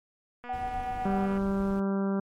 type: click train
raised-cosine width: 0.5 ms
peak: -29 dBFS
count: 229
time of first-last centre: 0.44-1.378 s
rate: 243 Hz
type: tone with tremolo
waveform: sine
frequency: 753 Hz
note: F#5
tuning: 30 cents sharp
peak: -29 dBFS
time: 0.49-1.26 s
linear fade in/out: 5 ms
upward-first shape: square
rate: 8 Hz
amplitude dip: 35%
type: noise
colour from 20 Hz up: brown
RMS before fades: -41 dBFS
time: 0.53-1.8 s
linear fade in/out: 5 ms
type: harmonic tone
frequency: 196 Hz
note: G3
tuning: in tune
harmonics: 1 / 2 / 3 / 4 / 5 / 6 / 7 / 8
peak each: -26 / -33 / -38 / -44 / -43 / -45 / -44 / -50 dBFS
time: 1.05-2.2 s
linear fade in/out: 5 ms
effects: MP3 64 kbps